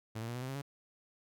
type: tone with pitch steps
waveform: sawtooth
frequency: 110.3 / 114.85 / 119.59 / 124.52 / 129.66 / 135.01 / 140.58 Hz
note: A2 / A#2 / A#2 / B2 / C3 / C#3 / C#3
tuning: +5 / -25 / +45 / +15 / -15 / -45 / +25 cents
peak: -34 dBFS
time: 0.15-0.619 s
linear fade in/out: 10 ms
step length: 67 ms
effects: none